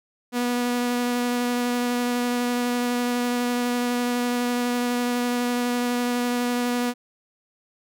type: tone with vibrato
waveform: sawtooth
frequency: 243.7 Hz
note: B3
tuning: 23 cents flat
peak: -18 dBFS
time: 0.32-6.94 s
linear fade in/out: 50 ms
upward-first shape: sine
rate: 12 Hz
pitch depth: 9 cents each way
effects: none